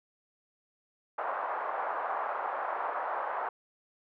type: band-pass noise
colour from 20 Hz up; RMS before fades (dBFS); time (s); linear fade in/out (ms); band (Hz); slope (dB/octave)
pink; -34; 1.18-3.49; 5; 660 to 1300; 24
effects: none